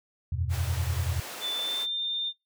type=chord; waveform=sine; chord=E suspended second; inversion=none; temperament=just; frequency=82.41 / 92.71 / 123.61 Hz; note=E2 / F#2 / B2; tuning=0 / +4 / +2 cents; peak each=-29 / -31 / -33 dBFS; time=0.32-1.2 s; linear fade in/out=5 ms
type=high-pass noise; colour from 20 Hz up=pink; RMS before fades=-40 dBFS; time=0.49-1.87 s; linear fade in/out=50 ms; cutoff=440 Hz; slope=12 dB/octave
type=tone with pitch glide; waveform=sine; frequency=3520 to 3609 Hz; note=A7 to A7; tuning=0 to +43 cents; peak=-28 dBFS; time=1.4-2.33 s; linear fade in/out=50 ms; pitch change=+43 cents; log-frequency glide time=1.53-1.99 s
effects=noise-tail reverb RT60 0.2 s tail -23 dB re dry